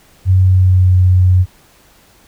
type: tone with pitch glide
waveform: sine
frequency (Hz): 93.4 to 91.58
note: F#2 to F#2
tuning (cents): +17 to -17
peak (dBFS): -6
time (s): 0.25-1.46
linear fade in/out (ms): 50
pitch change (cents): -34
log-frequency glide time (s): 0.41-0.95
effects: pink hiss -48 dBFS RMS until 2.27 s